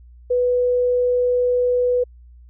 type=tone; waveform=sine; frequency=493.9 Hz; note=B4; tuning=in tune; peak=-15 dBFS; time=0.3-2.04 s; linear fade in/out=10 ms; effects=added 60 Hz sine -42 dBFS peak until 2.49 s